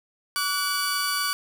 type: tone cluster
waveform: sawtooth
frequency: 1146 / 1474 / 4608 Hz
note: D6 / F#6 / D8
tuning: -43 / -7 / -34 cents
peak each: -25 dBFS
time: 0.36-1.33 s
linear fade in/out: 0 ms
effects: none